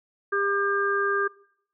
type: harmonic tone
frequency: 400 Hz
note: G4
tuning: 35 cents sharp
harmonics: 1 / 3 / 4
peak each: -26 / -27 / -26 dBFS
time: 0.32-1.28 s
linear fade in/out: 10 ms
effects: noise-tail reverb RT60 0.7 s tail -23 dB re dry